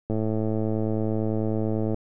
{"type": "click train", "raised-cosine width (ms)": 2, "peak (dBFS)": -14, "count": 202, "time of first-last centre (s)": [0.1, 1.944], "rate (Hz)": 109, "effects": []}